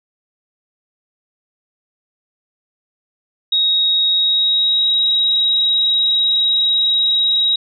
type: tone with pitch glide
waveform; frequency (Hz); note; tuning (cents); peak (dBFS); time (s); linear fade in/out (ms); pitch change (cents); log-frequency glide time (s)
sine; 3777 to 3819; A#7 to A#7; +22 to +41; -12; 3.52-7.56; 5; +19; 4.08-4.93
effects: none